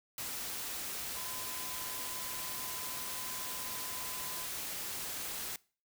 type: tone in noise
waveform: sine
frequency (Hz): 1016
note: B5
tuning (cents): +49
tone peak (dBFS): -49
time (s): 1.16-4.46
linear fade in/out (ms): 2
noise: white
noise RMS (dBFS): -40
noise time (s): 0.18-5.56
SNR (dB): -12
effects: noise-tail reverb RT60 0.4 s tail -23 dB re dry